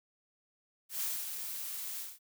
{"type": "noise with ADSR envelope", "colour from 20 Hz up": "blue", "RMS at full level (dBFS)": -34, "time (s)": [0.89, 2.19], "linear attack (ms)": 120, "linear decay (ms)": 240, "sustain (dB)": -6, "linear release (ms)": 200, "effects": []}